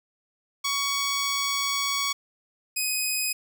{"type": "tone pair in turn", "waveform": "10% pulse", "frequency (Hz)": [1121, 2509], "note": ["C#6", "D#7"], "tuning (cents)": [19, 14], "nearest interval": "octave + major second", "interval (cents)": 1395, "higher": "second", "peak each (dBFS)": -16, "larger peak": "neither", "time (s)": [[0.64, 2.13], [2.76, 3.33]], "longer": "first", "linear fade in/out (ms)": 10, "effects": []}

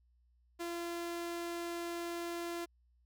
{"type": "tone", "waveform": "sawtooth", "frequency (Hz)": 342.4, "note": "F4", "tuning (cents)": -34, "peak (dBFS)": -34, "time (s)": [0.59, 2.66], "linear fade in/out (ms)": 20, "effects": ["added 60 Hz sine -67 dBFS peak until 3.05 s"]}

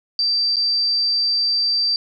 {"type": "tone with dropouts", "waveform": "sine", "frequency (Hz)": 4676, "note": "D8", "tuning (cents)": -8, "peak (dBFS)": -16, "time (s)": [0.19, 1.96], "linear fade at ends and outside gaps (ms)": 1, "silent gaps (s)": [0.559, 0.567], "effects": []}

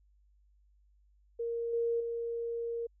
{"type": "tone with level steps", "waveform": "sine", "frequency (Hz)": 466.2, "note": "A#4", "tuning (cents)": 0, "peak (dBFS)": [-32, -28, -33], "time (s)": [1.39, 2.87], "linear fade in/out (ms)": 10, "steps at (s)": [1.73, 2], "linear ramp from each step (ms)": 5, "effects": ["added 50 Hz sine -63 dBFS peak until 3 s"]}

